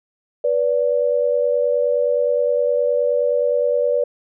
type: tone pair together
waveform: sine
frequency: 489.4 / 579 Hz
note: B4 / D5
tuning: -16 / -25 cents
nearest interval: minor third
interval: 291 cents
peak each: -18 dBFS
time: 0.44-4.04 s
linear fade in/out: 5 ms
effects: none